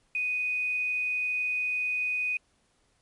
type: tone with quantisation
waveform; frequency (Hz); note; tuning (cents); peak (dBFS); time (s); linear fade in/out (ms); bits
sine; 2489; D#7; 0; -26; 0.15-2.37; 2; 9
effects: pink hiss -69 dBFS RMS until 3.01 s + MP3 48 kbps